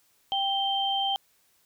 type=tone pair together; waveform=sine; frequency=786 / 3136 Hz; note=G5 / G7; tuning=+4 / 0 cents; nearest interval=2 octaves; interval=2396 cents; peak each=-27 dBFS; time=0.32-1.16 s; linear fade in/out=0 ms; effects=white hiss -66 dBFS RMS until 1.65 s